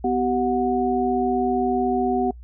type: tone cluster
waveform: sine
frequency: 249.6 / 384.1 / 733 Hz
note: B3 / G4 / F#5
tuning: +19 / -35 / -16 cents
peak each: -23 dBFS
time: 0.04-2.31 s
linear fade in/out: 5 ms
effects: noise-tail reverb RT60 0.1 s tail -24 dB re dry + added 60 Hz sine -38 dBFS peak until 2.43 s